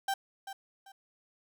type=tone with echo; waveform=35% pulse; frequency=783 Hz; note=G5; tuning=2 cents flat; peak=-27 dBFS; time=0.08-0.14 s; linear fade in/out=5 ms; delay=390 ms; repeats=2; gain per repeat=-11 dB; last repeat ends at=0.92 s; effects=none